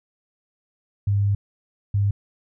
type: tone pair in turn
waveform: sine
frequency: 100.8 / 100.8 Hz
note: G2 / G2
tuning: +49 / +49 cents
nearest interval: unison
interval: 0 cents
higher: neither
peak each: -17 dBFS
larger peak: neither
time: 1.07-1.35 / 1.94-2.11 s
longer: first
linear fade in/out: 5 ms
effects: none